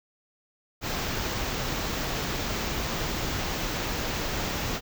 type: band-stop noise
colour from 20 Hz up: pink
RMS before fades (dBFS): -30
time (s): 0.81-4.81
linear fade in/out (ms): 50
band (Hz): 7200 to 14000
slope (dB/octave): 48
effects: none